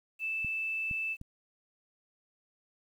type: tone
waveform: sine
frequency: 2637 Hz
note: E7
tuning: in tune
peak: -31 dBFS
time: 0.19-1.17 s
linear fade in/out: 50 ms
type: clicks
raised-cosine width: 5 ms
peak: -30 dBFS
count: 3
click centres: 0.447 / 0.912 / 1.214 s
effects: 10-bit